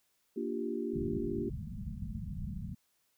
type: chord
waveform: sine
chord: G minor seventh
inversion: first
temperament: equal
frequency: 233.1 / 293.7 / 349.2 / 392 Hz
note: Bb3 / D4 / F4 / G4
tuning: 0 / 0 / 0 / 0 cents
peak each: -38 / -40 / -38 / -38 dBFS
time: 0.36-1.5 s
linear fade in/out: 10 ms
type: low-pass noise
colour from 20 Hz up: white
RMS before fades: -40 dBFS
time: 0.93-2.75 s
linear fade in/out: 10 ms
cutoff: 220 Hz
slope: 96 dB/octave
effects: white hiss -75 dBFS RMS until 3.17 s